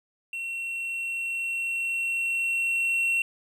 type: tone with level ramp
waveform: triangle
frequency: 2722 Hz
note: F7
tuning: 45 cents flat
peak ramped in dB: -29 to -20 dBFS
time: 0.33-3.22 s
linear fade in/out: 2 ms
effects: none